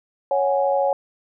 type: chord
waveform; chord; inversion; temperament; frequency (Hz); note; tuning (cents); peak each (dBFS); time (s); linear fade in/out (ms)
sine; C# suspended fourth; none; just; 554.4 / 739.2 / 831.5; C#5 / F#5 / G#5; 0 / -2 / +2; -19 / -24 / -23; 0.31-0.93; 2
effects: none